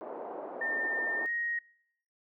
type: band-pass noise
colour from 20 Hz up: white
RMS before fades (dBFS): -41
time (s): 0.01-1.26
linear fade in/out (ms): 0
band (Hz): 310 to 820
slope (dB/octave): 24
type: tone with pitch glide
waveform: sine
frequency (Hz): 1807 to 1878.3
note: A6 to A#6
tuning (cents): +46 to +13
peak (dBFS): -30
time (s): 0.61-1.59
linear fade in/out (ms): 5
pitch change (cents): +67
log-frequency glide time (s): 1.18-1.3
effects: noise-tail reverb RT60 0.7 s tail -25 dB re dry